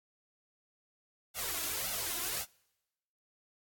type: noise with flanger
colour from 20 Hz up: white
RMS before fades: -36 dBFS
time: 1.34-2.46 s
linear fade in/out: 50 ms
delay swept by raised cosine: 1.4 to 3 ms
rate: 1.8 Hz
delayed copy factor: +0.75
effects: noise-tail reverb RT60 1.0 s tail -26 dB re dry + AAC 64 kbps